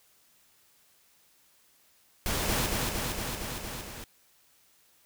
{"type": "noise with echo", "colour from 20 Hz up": "pink", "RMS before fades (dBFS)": -30, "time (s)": [2.26, 2.66], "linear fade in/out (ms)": 0, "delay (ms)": 230, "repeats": 6, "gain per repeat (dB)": -2, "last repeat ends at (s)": 4.04, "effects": ["white hiss -64 dBFS RMS until 5.05 s"]}